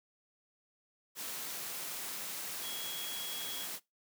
sine tone in noise, 3322 Hz, G#7, in tune, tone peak -42 dBFS, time 2.61-3.68 s, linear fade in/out 50 ms, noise white, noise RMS -41 dBFS, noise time 1.15-3.8 s, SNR -4 dB, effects noise-tail reverb RT60 0.2 s tail -22 dB re dry + high-pass 150 Hz 12 dB/octave

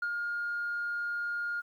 sine tone with ADSR envelope, 1418 Hz, F6, 26 cents sharp, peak -27 dBFS, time 0.02-1.62 s, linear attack 6 ms, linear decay 62 ms, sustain -3 dB, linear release 28 ms, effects tanh soft clip ceiling -27 dBFS + 11-bit

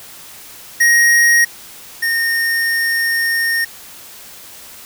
square tone pair in turn, 1878 / 1839.4 Hz, A#6 / A#6, +12 / -24 cents, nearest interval unison, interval 36 cents, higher first, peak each -9 / -15 dBFS, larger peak first, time 0.8-1.45 / 2.02-3.65 s, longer second, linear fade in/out 10 ms, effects white hiss -37 dBFS RMS until 4.85 s

